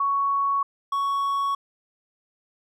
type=tone pair in turn; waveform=sine / triangle; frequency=1114 / 1114 Hz; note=C#6 / C#6; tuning=+8 / +8 cents; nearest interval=unison; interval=0 cents; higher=neither; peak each=-20 dBFS; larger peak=neither; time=0-0.63 / 0.92-1.55 s; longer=neither; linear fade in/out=5 ms; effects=none